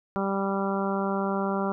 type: harmonic tone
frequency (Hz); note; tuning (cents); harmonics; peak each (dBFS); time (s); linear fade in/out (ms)
196; G3; 0; 1 / 2 / 3 / 4 / 5 / 6 / 7; -28 / -31 / -33 / -34 / -35 / -36 / -36; 0.16-1.72; 0
effects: none